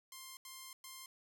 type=tone bursts at uneven times; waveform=5% pulse; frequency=1053 Hz; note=C6; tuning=11 cents sharp; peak=-37 dBFS; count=3; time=0.12-0.37 / 0.45-0.73 / 0.84-1.06 s; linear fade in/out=2 ms; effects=none